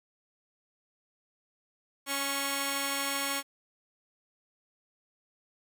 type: tone pair together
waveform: 5% pulse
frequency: 277.9 / 1098.8 Hz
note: C#4 / C#6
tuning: +4 / -16 cents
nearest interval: 2 octaves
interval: 2380 cents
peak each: -21 dBFS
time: 2.06-3.43 s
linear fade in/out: 50 ms
effects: none

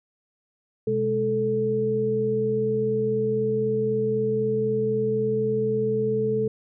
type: tone cluster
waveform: sine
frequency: 126.1 / 209.8 / 438 Hz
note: B2 / G#3 / A4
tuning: +36 / +18 / -8 cents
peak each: -30 / -29 / -22 dBFS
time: 0.87-6.48 s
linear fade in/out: 5 ms
effects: none

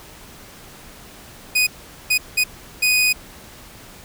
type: tone bursts at uneven times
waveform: sawtooth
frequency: 2489 Hz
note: D#7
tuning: in tune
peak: -11 dBFS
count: 4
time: 1.55-1.67 / 2.1-2.18 / 2.37-2.44 / 2.82-3.13 s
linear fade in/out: 10 ms
effects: pink hiss -42 dBFS RMS until 4.04 s

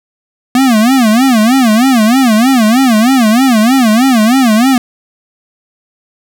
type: tone with vibrato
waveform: square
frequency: 239.6 Hz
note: A#3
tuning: 48 cents sharp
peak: -6 dBFS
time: 0.55-4.78 s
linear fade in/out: 2 ms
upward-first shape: sine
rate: 3.2 Hz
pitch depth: 210 cents each way
effects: none

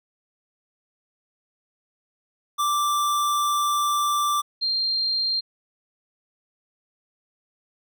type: tone pair in turn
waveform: square / sine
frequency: 1174.7 / 4186 Hz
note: D6 / C8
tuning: 0 / 0 cents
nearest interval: octave + minor seventh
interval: 2200 cents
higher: second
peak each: -21 dBFS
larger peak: neither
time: 2.58-4.42 / 4.61-5.41 s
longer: first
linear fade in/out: 20 ms
effects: none

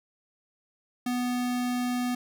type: tone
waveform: square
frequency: 246.9 Hz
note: B3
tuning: in tune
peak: -27 dBFS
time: 1.06-2.15 s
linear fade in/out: 5 ms
effects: none

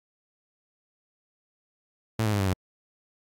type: tone with pitch steps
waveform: sawtooth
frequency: 111.5 / 106.53 / 101.77 / 97.23 / 92.9 Hz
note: A2 / G#2 / G#2 / G2 / F#2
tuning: +23 / +45 / -35 / -14 / +7 cents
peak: -19 dBFS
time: 2.19-2.535 s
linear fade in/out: 5 ms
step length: 69 ms
effects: AAC 48 kbps

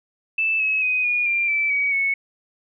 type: tone with pitch steps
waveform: sine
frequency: 2637 / 2571 / 2506 / 2443 / 2382 / 2322 / 2264 / 2207 Hz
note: E7 / E7 / D#7 / D#7 / D7 / D7 / C#7 / C#7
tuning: 0 / -44 / +12 / -32 / +24 / -20 / +36 / -8 cents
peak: -18 dBFS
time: 0.38-2.14 s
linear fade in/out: 5 ms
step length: 220 ms
effects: none

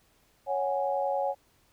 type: chord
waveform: sine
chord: C# suspended fourth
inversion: none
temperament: equal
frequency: 554.4 / 740 / 830.6 Hz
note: C#5 / F#5 / G#5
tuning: 0 / 0 / 0 cents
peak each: -29 / -32 / -31 dBFS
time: 0.46-1.35 s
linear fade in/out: 50 ms
effects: pink hiss -66 dBFS RMS until 1.72 s

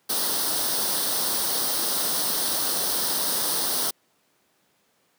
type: noise with comb filter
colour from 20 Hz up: white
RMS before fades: -25 dBFS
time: 0.09-3.91 s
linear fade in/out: 10 ms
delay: 0.21 ms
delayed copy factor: +0.7
effects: pink hiss -66 dBFS RMS until 5.18 s + high-pass 200 Hz 12 dB/octave

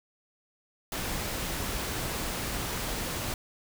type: noise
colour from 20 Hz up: pink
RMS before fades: -33 dBFS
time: 0.92-3.34 s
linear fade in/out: 2 ms
effects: none

